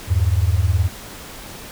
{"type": "beating tone pair", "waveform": "sine", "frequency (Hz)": [81, 100], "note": ["E2", "G2"], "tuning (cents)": [-30, 35], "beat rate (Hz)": 19, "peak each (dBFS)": -17, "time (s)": [0.07, 0.9], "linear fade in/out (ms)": 50, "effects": ["pink hiss -36 dBFS RMS until 1.71 s"]}